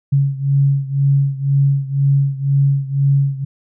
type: beating tone pair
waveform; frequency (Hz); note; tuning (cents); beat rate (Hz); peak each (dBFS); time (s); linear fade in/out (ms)
sine; 138.3 / 140.3; C#3 / C#3; -4 / +21; 2; -14 / -17; 0.12-3.45; 10
effects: none